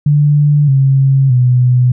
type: tone with pitch steps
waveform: sine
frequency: 146.9 / 135.49 / 124.96 Hz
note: D3 / C#3 / B2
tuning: +1 / -39 / +21 cents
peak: -6 dBFS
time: 0.06-1.92 s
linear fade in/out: 5 ms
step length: 620 ms
effects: none